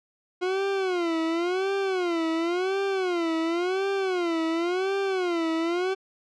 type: tone with vibrato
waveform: 40% pulse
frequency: 357.4 Hz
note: F4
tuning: 40 cents sharp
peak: -23 dBFS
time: 0.41-5.95 s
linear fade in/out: 20 ms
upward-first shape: sine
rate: 0.93 Hz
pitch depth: 170 cents each way
effects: low-pass 4000 Hz 12 dB/octave